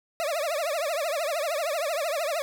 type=tone with vibrato; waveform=40% pulse; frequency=622.3 Hz; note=D#5; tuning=in tune; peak=-25 dBFS; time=0.2-2.42 s; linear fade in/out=0 ms; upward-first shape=triangle; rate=13 Hz; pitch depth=230 cents each way; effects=none